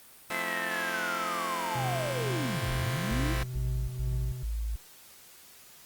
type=linear two-way sweep; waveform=sine; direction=down then up; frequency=2093 to 30.63 to 343.1 Hz; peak=-32 dBFS; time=0.3-3.36 s; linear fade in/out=50 ms; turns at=2.72 s
type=chord; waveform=5% pulse; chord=F major seventh; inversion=none; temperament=just; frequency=174.61 / 218.3 / 261.9 / 327.4 Hz; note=F3 / A3 / C4 / E4; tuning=0 / -13 / +2 / -12 cents; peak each=-28 dBFS; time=0.3-3.43 s; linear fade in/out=2 ms
type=tone with tremolo; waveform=triangle; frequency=126.3 Hz; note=B2; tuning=39 cents sharp; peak=-28 dBFS; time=1.75-4.43 s; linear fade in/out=5 ms; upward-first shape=triangle; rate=2.2 Hz; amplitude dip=50%
type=tone bursts; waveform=sine; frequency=55 Hz; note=A1; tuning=in tune; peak=-29 dBFS; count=4; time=3.11-4.76 s; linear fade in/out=5 ms; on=330 ms; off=110 ms
effects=white hiss -53 dBFS RMS until 5.85 s + Opus 32 kbps